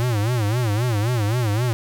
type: tone with vibrato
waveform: square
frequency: 113.2 Hz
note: A2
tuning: 50 cents sharp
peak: -19 dBFS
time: 0-1.73 s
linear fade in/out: 0 ms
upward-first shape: sine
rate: 3.8 Hz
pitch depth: 190 cents each way
effects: none